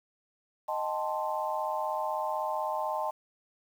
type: chord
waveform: sine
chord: A half-diminished seventh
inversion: second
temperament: equal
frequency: 622.3 / 784 / 880 / 1046.5 Hz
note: Eb5 / G5 / A5 / C6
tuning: 0 / 0 / 0 / 0 cents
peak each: -34 / -37 / -33 / -36 dBFS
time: 0.68-3.11 s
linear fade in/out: 10 ms
effects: 9-bit